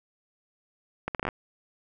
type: accelerating click train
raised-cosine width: 0.5 ms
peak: -14 dBFS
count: 8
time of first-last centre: 1.08-1.288 s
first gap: 68 ms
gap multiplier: 0.7
effects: none